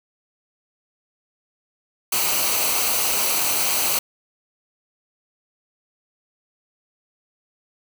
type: noise with comb filter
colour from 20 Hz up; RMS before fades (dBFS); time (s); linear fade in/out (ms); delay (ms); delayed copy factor
white; -21; 2.12-3.99; 5; 0.57; -0.55
effects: none